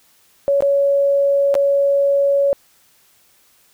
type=tone with dropouts; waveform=sine; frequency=560 Hz; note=C#5; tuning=18 cents sharp; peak=-12 dBFS; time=0.48-2.53 s; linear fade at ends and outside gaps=0 ms; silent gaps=0.606-0.623 / 1.542-1.552 s; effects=white hiss -55 dBFS RMS until 3.73 s